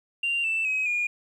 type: tone with pitch steps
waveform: sine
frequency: 2777 / 2656 / 2541 / 2430 Hz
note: F7 / E7 / D#7 / D#7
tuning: -10 / +12 / +36 / -42 cents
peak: -22 dBFS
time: 0.23-1.07 s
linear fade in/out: 5 ms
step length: 210 ms
effects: tanh soft clip ceiling -20 dBFS + 10-bit